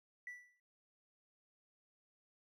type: tone with exponential decay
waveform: triangle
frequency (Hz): 1966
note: B6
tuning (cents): -8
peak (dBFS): -39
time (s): 0.27-0.6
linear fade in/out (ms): 2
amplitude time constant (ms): 70
effects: tanh soft clip ceiling -41 dBFS